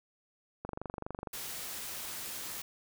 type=click train; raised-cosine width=1 ms; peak=-24 dBFS; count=16; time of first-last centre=0.65-1.272 s; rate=24.1 Hz
type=noise; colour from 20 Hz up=white; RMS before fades=-41 dBFS; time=1.33-2.62 s; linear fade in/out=5 ms
effects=none